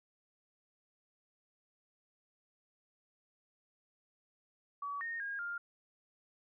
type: tone with pitch steps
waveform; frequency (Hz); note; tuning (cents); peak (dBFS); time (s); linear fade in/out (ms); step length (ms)
sine; 1138 / 1845 / 1627 / 1402; C#6 / A#6 / G#6 / F6; +45 / -18 / -36 / +6; -37; 4.82-5.58; 5; 190
effects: none